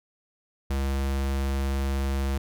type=tone; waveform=square; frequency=68.1 Hz; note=C#2; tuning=30 cents flat; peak=-25 dBFS; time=0.7-2.38 s; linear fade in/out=5 ms; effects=none